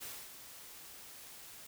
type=noise with ADSR envelope; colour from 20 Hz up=white; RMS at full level=-44 dBFS; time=0-1.67 s; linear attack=28 ms; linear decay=260 ms; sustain=-8 dB; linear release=6 ms; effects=none